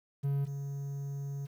triangle tone pair in turn, 140 / 140 Hz, C#3 / C#3, +18 / +18 cents, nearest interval unison, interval 0 cents, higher neither, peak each -26 / -33 dBFS, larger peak first, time 0.23-0.46 / 0.46-1.47 s, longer second, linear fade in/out 20 ms, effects 10-bit

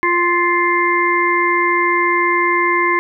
harmonic tone, 349.2 Hz, F4, in tune, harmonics 1 / 3 / 5 / 6, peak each -19 / -16 / -22 / -17 dBFS, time 0.03-2.99 s, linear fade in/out 0 ms, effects none

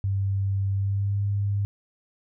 sine tone with pitch glide, 98 to 100.81 Hz, G2 to G2, 0 to +49 cents, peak -22 dBFS, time 0.04-1.65 s, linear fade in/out 0 ms, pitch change +49 cents, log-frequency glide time 0.73-1.22 s, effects none

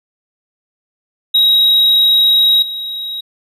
triangle tone with level steps, 3817 Hz, A#7, 40 cents sharp, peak -6 / -19 dBFS, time 1.34-3.21 s, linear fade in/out 10 ms, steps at 2.62 s, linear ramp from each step 5 ms, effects resampled to 32000 Hz

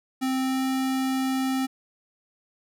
square tone with pitch glide, 261.6 to 263.3 Hz, C4 to C4, 0 to +11 cents, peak -24 dBFS, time 0.21-1.67 s, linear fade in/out 20 ms, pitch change +11 cents, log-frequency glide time 0.4-0.64 s, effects none

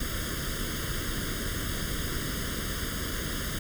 pink noise with comb filter, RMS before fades -32 dBFS, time 0-3.59 s, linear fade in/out 5 ms, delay 0.6 ms, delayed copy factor +0.95, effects none

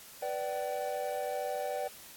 triangle chord, G major, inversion first, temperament equal with one note detuned, 493.9 / 587.3 / 765.2 Hz, B4 / D5 / G5, 0 / 0 / -42 cents, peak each -36 / -34 / -35 dBFS, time 0.22-1.88 s, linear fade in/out 5 ms, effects white hiss -51 dBFS RMS until 2.16 s + AAC 64 kbps

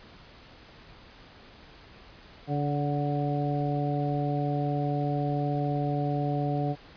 harmonic tone with a mistuned harmonic, 144.1 Hz, D3, 33 cents flat, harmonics 1 / 2 / 3 / 4 / 5, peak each -28 / -32 / -36 / -36 / -33 dBFS, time 2.47-6.76 s, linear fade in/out 50 ms, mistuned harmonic 5, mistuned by +32 cents, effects pink hiss -51 dBFS RMS until 6.96 s + resampled to 11025 Hz

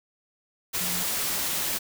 sine tone in noise, 177.5 Hz, F3, 28 cents sharp, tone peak -36 dBFS, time 0.8-1.04 s, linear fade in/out 20 ms, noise white, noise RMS -28 dBFS, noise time 0.73-1.79 s, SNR -11 dB, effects none

